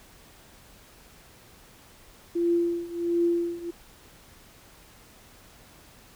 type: tone with tremolo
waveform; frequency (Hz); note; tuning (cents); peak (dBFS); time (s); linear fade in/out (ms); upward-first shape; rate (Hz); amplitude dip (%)
sine; 342.8; F4; -32; -19; 2.35-3.71; 10; triangle; 1.4; 90
effects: pink hiss -53 dBFS RMS until 6.15 s